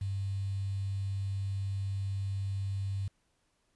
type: tone with quantisation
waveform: sine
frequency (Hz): 98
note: G2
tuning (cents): 0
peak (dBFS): -31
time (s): 0.01-3.08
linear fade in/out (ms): 5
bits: 9
effects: pink hiss -75 dBFS RMS until 3.75 s + resampled to 24000 Hz